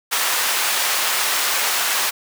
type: high-pass noise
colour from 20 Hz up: pink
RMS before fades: -20 dBFS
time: 0.11-2.11 s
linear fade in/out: 20 ms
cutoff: 1000 Hz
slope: 12 dB/octave
effects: none